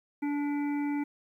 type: harmonic tone with a mistuned harmonic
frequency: 289.6 Hz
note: D4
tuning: 24 cents flat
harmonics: 1 / 3 / 5 / 7 / 8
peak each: -28 / -40 / -49 / -46 / -47 dBFS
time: 0.22-1.04 s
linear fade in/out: 10 ms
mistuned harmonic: 7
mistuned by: -18 cents
effects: 11-bit